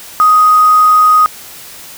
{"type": "tone with quantisation", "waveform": "sine", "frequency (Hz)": 1249, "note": "D#6", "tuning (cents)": 6, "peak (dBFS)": -4, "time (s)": [0.2, 1.26], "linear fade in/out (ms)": 0, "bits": 4, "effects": ["white hiss -32 dBFS RMS until 1.97 s"]}